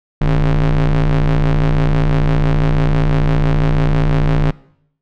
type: ring-modulated tone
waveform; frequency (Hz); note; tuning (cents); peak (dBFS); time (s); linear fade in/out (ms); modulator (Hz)
45% pulse; 61; B1; -21; -8; 0.21-4.51; 5; 88.5
effects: noise-tail reverb RT60 0.7 s tail -21 dB re dry + low-pass 3000 Hz 12 dB/octave